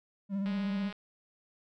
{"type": "tone with vibrato", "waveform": "triangle", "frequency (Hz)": 196.9, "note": "G3", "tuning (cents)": 8, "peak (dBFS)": -28, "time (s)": [0.29, 0.92], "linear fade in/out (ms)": 50, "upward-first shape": "sine", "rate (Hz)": 16, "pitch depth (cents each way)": 42}
{"type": "click train", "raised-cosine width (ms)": 0.3, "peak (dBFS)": -30, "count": 98, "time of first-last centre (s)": [0.46, 0.926], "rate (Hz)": 208}
{"effects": []}